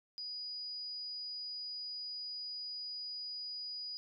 sine tone, 4920 Hz, D#8, 20 cents flat, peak -40 dBFS, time 0.18-3.97 s, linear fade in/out 0 ms, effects none

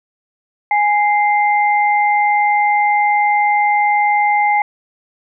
sine tone pair together, 829.4 / 2090 Hz, G#5 / C7, -3 / -2 cents, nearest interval octave + major third, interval 1601 cents, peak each -12 / -17 dBFS, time 0.71-4.62 s, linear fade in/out 2 ms, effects none

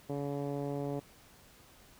10% pulse tone with low-pass filter, 142.2 Hz, C#3, 45 cents sharp, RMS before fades -36 dBFS, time 0.09-1 s, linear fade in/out 10 ms, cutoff 570 Hz, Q 0.89, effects pink hiss -59 dBFS RMS until 1.99 s

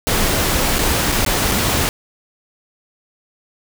pink noise with dropouts, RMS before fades -17 dBFS, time 0.07-1.89 s, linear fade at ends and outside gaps 0 ms, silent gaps 0.785-0.79 / 1.119-1.123 / 1.249-1.263 / 1.515-1.519 s, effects none

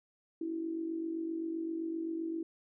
sine tone with amplitude modulation, 327.8 Hz, E4, 10 cents flat, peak -31 dBFS, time 0.41-2.43 s, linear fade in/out 5 ms, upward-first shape sine, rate 47.7 Hz, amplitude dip 60%, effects none

